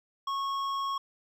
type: tone with hard clipping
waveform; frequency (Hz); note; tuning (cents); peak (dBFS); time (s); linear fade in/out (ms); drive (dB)
sine; 1098; C#6; -17; -31; 0.27-0.98; 5; 9
effects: none